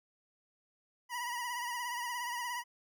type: tone with vibrato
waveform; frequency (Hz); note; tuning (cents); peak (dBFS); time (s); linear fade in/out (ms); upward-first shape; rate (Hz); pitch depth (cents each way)
25% pulse; 968; B5; -35; -32; 1.09-2.64; 50; triangle; 17; 63
effects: none